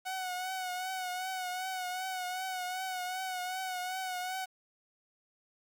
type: tone with vibrato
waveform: sawtooth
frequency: 740 Hz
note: F#5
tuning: in tune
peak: -31 dBFS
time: 0.05-4.46 s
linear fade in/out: 20 ms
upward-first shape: triangle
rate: 2.6 Hz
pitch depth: 49 cents each way
effects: 10-bit